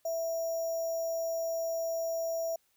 sine tone with sample-and-hold, 659.3 Hz, E5, in tune, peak -30 dBFS, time 0.05-2.56 s, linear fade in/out 5 ms, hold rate 6300 Hz, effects white hiss -72 dBFS RMS until 2.76 s

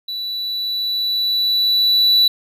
triangle tone with level ramp, 3953 Hz, B7, 1 cent sharp, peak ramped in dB -22 to -8 dBFS, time 0.08-2.28 s, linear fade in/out 5 ms, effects none

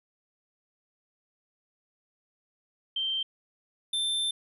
sine / square tone pair in turn, 3136 / 3560 Hz, G7 / A7, 0 / +20 cents, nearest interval major second, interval 220 cents, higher second, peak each -27 dBFS, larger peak neither, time 2.96-3.23 / 3.93-4.31 s, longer second, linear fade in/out 5 ms, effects resampled to 32000 Hz

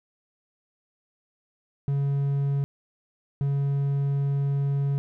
triangle tone pair in turn, 140 / 140 Hz, C#3 / C#3, +18 / +18 cents, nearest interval unison, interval 0 cents, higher neither, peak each -20 / -20 dBFS, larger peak neither, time 1.88-2.64 / 3.41-4.98 s, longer second, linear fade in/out 0 ms, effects none

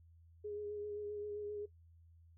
sine tone with vibrato, 415.3 Hz, G#4, in tune, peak -40 dBFS, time 0.44-1.66 s, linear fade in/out 10 ms, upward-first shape sine, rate 7.6 Hz, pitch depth 21 cents each way, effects noise-tail reverb RT60 0.1 s tail -18 dB re dry + added 83 Hz sine -60 dBFS peak until 2.37 s

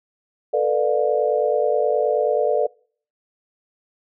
sine chord, B half-diminished seventh, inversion third, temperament just, 444.5 / 493.9 / 592.7 / 711.2 Hz, A4 / B4 / D5 / F5, +18 / 0 / +16 / +31 cents, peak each -21 / -22 / -21 / -26 dBFS, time 0.53-2.67 s, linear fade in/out 10 ms, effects noise-tail reverb RT60 0.5 s tail -26 dB re dry

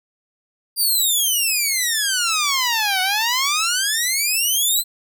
10% pulse exponential two-way sweep, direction down then up, 4824 to 734 to 4128 Hz, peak -9 dBFS, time 0.76-4.84 s, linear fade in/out 50 ms, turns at 3.01 s, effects none

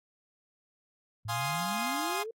sine exponential sweep, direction up, 103.7 to 466.2 Hz, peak -36 dBFS, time 1.25-2.31 s, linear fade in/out 5 ms
sawtooth chord, F minor seventh, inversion none, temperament equal, 698.5 / 830.6 / 1046.5 / 1244.5 Hz, F5 / Ab5 / C6 / Eb6, 0 / 0 / 0 / 0 cents, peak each -33 / -32 / -32 / -34 dBFS, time 1.28-2.24 s, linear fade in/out 20 ms
effects AAC 48 kbps

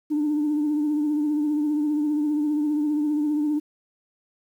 sine tone with vibrato, 298.8 Hz, D4, 30 cents sharp, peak -19 dBFS, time 0.1-3.6 s, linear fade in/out 20 ms, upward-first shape triangle, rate 15 Hz, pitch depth 50 cents each way, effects tanh soft clip ceiling -17 dBFS + 9-bit

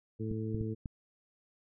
harmonic tone, 109.9 Hz, A2, 2 cents flat, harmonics 1 / 2 / 3 / 4, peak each -36 / -39 / -41 / -42 dBFS, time 0.19-0.75 s, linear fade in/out 20 ms
clicks, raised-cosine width 5 ms, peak -26 dBFS, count 4, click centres 0.314 / 0.547 / 0.611 / 0.858 s
effects none

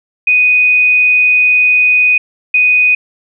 sine tone pair in turn, 2489 / 2489 Hz, D#7 / D#7, 0 / 0 cents, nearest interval unison, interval 0 cents, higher neither, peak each -6 dBFS, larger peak neither, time 0.27-2.18 / 2.54-2.95 s, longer first, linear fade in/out 5 ms, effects none

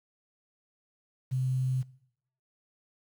sine tone with quantisation, 129.4 Hz, C3, 19 cents flat, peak -26 dBFS, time 1.31-1.83 s, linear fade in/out 20 ms, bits 9, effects noise-tail reverb RT60 0.7 s tail -20 dB re dry

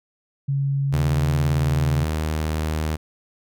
sine tone with pitch glide, 138.59 to 136.29 Hz, C#3 to C#3, 0 to -29 cents, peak -19 dBFS, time 0.48-2.04 s, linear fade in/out 10 ms, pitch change -29 cents, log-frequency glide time 1.26-1.64 s
sawtooth tone, 77.9 Hz, D#2, 3 cents sharp, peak -18 dBFS, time 0.92-2.97 s, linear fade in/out 20 ms
effects none

